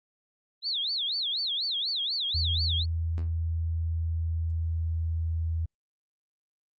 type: tone with vibrato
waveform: sine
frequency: 3836 Hz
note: A#7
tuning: 49 cents sharp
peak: -27 dBFS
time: 0.62-2.86 s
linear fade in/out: 50 ms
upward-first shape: sine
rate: 4.1 Hz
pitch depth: 300 cents each way
type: tone with pitch glide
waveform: sine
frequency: 82.41 to 81.79 Hz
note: E2 to E2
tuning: 0 to -13 cents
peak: -26 dBFS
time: 2.34-5.66 s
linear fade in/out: 10 ms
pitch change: -13 cents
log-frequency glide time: 2.91-5.36 s
effects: Opus 48 kbps